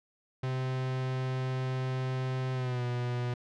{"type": "tone with pitch glide", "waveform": "45% pulse", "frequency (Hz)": [129.7, 122.56], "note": ["C3", "B2"], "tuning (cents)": [-15, -13], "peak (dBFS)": -30, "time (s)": [0.43, 3.34], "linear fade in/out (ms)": 5, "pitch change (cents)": -98, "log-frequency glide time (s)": [2.54, 2.83], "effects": ["low-pass 4000 Hz 12 dB/octave"]}